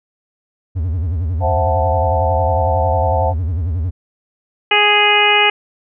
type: tone with vibrato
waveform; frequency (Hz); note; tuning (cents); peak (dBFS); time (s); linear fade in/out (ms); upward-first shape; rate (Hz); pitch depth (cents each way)
triangle; 84.7; E2; +48; -14; 0.75-3.91; 20; sine; 11; 200
type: chord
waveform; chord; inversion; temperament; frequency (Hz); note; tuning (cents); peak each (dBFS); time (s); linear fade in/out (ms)
sine; F# half-diminished seventh; second; equal with one note detuned; 526.6 / 659.3 / 740 / 880; C5 / E5 / F#5 / A5; +11 / 0 / 0 / 0; -20; 1.4-3.34; 50
type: harmonic tone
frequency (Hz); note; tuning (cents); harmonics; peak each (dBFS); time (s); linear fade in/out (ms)
415.3; G#4; 0; 1 / 2 / 3 / 4 / 5 / 6 / 7; -19 / -16 / -21 / -21 / -17 / -15 / -16; 4.71-5.5; 5
effects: none